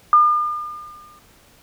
sine tone with exponential decay, 1208 Hz, D6, 48 cents sharp, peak -7 dBFS, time 0.13-1.19 s, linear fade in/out 1 ms, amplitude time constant 230 ms, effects pink hiss -52 dBFS RMS until 1.62 s

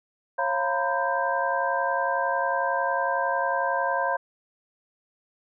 sine tone cluster, 545 / 693 / 936 / 1007 / 1573 Hz, C#5 / F5 / A#5 / B5 / G6, -29 / -14 / +7 / +33 / +6 cents, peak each -29 dBFS, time 0.38-4.17 s, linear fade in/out 10 ms, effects none

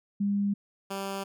sine / 10% pulse tone pair in turn, 201.6 / 195.75 Hz, G3 / G3, +49 / -2 cents, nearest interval minor second, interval 51 cents, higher first, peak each -24 dBFS, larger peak neither, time 0.2-0.54 / 0.9-1.24 s, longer neither, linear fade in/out 10 ms, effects none

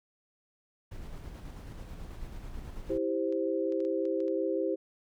brown noise with tremolo, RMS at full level -41 dBFS, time 0.91-2.98 s, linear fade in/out 10 ms, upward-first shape square, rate 9.2 Hz, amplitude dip 25%
sine chord, C major, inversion first, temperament just, 327 / 392.4 / 523.3 Hz, E4 / G4 / C5, -14 / +2 / 0 cents, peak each -32 dBFS, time 2.89-4.76 s, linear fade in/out 20 ms
clicks, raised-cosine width 0.2 ms, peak -37 dBFS, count 7, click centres 3.325 / 3.723 / 3.804 / 3.85 / 4.054 / 4.204 / 4.281 s
effects none

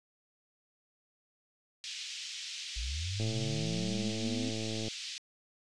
pink band-pass noise, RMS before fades -42 dBFS, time 1.84-5.18 s, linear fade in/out 0 ms, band 2700 to 6200 Hz, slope 24 dB/octave
sine linear sweep, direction up, 51.91 to 260 Hz, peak -34 dBFS, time 2.76-4.5 s, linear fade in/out 10 ms
click train, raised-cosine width 2 ms, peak -26 dBFS, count 186, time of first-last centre 3.2-4.882 s, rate 110 Hz
effects resampled to 22050 Hz

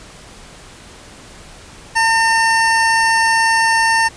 square tone pair together, 903.9 / 1814 Hz, A5 / A#6, +46 / -48 cents, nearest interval octave, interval 1206 cents, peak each -15 dBFS, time 1.95-4.09 s, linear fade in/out 20 ms, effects pink hiss -39 dBFS RMS until 4.16 s + resampled to 22050 Hz

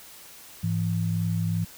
sine tone pair together, 104.61 / 167.4 Hz, G#2 / E3, +13 / +27 cents, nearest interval minor sixth, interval 814 cents, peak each -26 dBFS, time 0.63-1.65 s, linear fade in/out 10 ms, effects white hiss -47 dBFS RMS until 1.77 s

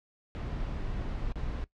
brown noise with dropouts, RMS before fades -34 dBFS, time 0.35-1.64 s, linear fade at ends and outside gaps 0 ms, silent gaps 1.323-1.357 s, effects noise-tail reverb RT60 0.1 s tail -18 dB re dry + low-pass 4000 Hz 12 dB/octave

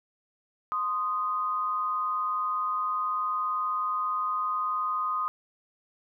sine tone pair together, 1042 / 1241.3 Hz, C6 / D#6, -7 / -4 cents, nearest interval minor third, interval 303 cents, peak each -32 / -27 dBFS, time 0.72-5.28 s, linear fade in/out 0 ms, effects none

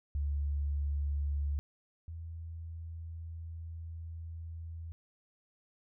sine tone pair in turn, 72 / 82.43 Hz, D2 / E2, -34 / 0 cents, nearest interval major second, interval 234 cents, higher second, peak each -30 / -40 dBFS, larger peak first, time 0.15-1.59 / 2.08-4.92 s, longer second, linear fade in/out 0 ms, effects none

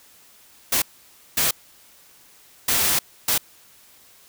white noise bursts at uneven times, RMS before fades -20 dBFS, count 4, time 0.72-0.82 / 1.37-1.51 / 2.68-2.99 / 3.28-3.38 s, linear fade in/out 5 ms, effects white hiss -52 dBFS RMS until 4.28 s

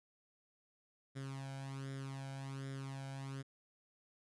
sawtooth tone with flanger, 135.6 Hz, C#3, 38 cents flat, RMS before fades -45 dBFS, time 1.15-3.43 s, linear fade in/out 20 ms, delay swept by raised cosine 0.56 to 1.32 ms, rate 1.3 Hz, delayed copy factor +0.7, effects resampled to 24000 Hz

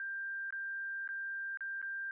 sine tone with dropouts, 1586 Hz, G6, 20 cents sharp, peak -37 dBFS, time 0-2.11 s, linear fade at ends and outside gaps 1 ms, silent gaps 0.506-0.525 / 1.077-1.089 / 1.573-1.607 / 1.816-1.826 s, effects none

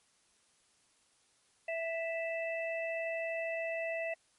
harmonic tone, 659.3 Hz, E5, in tune, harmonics 1 / 3 / 4, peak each -35 / -41 / -41 dBFS, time 1.68-4.14 s, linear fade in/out 5 ms, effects white hiss -70 dBFS RMS until 4.38 s + MP3 48 kbps

